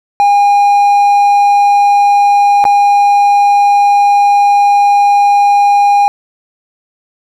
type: tone with dropouts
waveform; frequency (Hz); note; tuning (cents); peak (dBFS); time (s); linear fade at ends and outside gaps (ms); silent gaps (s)
triangle; 812; G#5; -39; -3; 0.2-6.08; 0; 2.641-2.652
effects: none